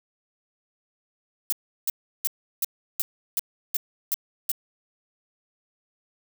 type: noise bursts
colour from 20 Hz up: violet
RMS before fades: -24 dBFS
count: 9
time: 1.5-4.516 s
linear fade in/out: 0 ms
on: 24 ms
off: 350 ms
effects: none

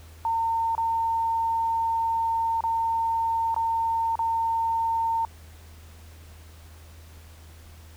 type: tone with dropouts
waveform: sine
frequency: 910 Hz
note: A#5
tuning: 42 cents flat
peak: -22 dBFS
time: 0.25-5.25 s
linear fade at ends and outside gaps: 1 ms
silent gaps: 0.751-0.779 / 2.607-2.638 / 3.544-3.563 / 4.155-4.191 s
effects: added 80 Hz sine -45 dBFS peak until 7.96 s + pink hiss -53 dBFS RMS until 7.96 s

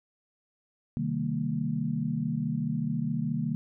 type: chord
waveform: sine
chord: C minor seventh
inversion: none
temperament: equal with one note detuned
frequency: 130.81 / 155.56 / 196 / 230.1 Hz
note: C3 / Eb3 / G3 / Bb3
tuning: 0 / 0 / 0 / -22 cents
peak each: -35 / -31 / -35 / -31 dBFS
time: 0.97-3.55 s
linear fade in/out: 0 ms
effects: none

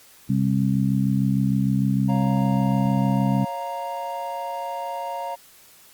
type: harmonic tone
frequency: 66.6 Hz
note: C2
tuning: 31 cents sharp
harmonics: 2 / 3 / 4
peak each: -22 / -21 / -26 dBFS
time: 0.29-3.45 s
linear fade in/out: 10 ms
type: chord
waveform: triangle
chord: Bb minor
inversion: first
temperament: equal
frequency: 554.4 / 698.5 / 932.3 Hz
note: Db5 / F5 / Bb5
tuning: 0 / 0 / 0 cents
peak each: -32 / -30 / -28 dBFS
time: 2.08-5.36 s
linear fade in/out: 20 ms
effects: white hiss -51 dBFS RMS until 5.93 s + Opus 48 kbps

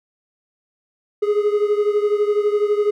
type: beating tone pair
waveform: triangle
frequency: 412.9 / 424.9 Hz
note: G#4 / G#4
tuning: -10 / +40 cents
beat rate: 12 Hz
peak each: -15 / -19 dBFS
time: 1.22-2.91 s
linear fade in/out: 10 ms
effects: none

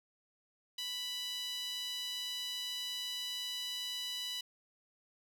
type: tone with high-pass filter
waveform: sawtooth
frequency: 987.8 Hz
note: B5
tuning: in tune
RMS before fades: -40 dBFS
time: 0.78-4.41 s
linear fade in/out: 5 ms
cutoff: 3400 Hz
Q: 7.1
effects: none

